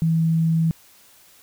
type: tone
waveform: sine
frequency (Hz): 163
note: E3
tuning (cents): -19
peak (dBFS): -16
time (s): 0.02-0.71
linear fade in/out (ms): 0
effects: white hiss -52 dBFS RMS until 1.42 s